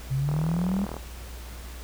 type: exponential sweep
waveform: sine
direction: up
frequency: 130 to 203.3 Hz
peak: -23 dBFS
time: 0.1-0.86 s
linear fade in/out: 20 ms
type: click train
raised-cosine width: 1 ms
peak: -20 dBFS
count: 28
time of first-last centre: 0.29-0.967 s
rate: 39.9 Hz
effects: added 60 Hz sine -38 dBFS peak until 1.83 s + pink hiss -45 dBFS RMS until 1.83 s